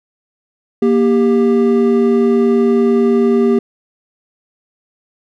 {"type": "tone pair together", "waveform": "triangle", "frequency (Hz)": [235.6, 396.3], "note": ["A#3", "G4"], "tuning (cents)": [19, 19], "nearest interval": "major sixth", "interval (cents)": 900, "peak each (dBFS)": -10, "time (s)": [0.82, 3.59], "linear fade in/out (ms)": 5, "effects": []}